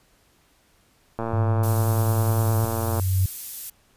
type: click train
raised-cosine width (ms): 1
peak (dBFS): -14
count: 207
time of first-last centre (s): 1.19-2.997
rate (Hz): 114
type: tone with pitch glide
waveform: sine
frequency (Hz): 103.83 to 104.43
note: G#2 to G#2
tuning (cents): 0 to +10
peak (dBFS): -19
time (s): 1.33-2.65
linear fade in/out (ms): 5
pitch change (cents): +10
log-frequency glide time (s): 1.87-2.37
type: tone with exponential growth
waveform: sine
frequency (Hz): 93.7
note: F#2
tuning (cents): +22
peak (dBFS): -16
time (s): 1.46-3.26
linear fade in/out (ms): 5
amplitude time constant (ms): 390
type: noise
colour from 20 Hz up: violet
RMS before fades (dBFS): -31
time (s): 1.63-3.7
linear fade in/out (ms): 5
effects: pink hiss -61 dBFS RMS until 3.96 s + resampled to 32000 Hz